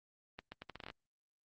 accelerating click train, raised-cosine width 0.3 ms, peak -29 dBFS, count 10, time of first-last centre 0.39-0.901 s, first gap 130 ms, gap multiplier 0.77, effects Opus 24 kbps

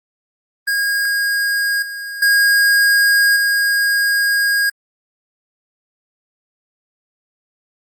square tone with level steps, 1632 Hz, G#6, 31 cents flat, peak -16 / -26 / -11 / -14 dBFS, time 0.67-4.7 s, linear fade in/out 10 ms, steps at 1.82 / 2.22 / 3.36 s, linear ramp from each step 5 ms, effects Opus 24 kbps

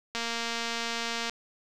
click train, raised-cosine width 0.2 ms, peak -15 dBFS, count 267, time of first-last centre 0.15-1.297 s, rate 232 Hz, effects none

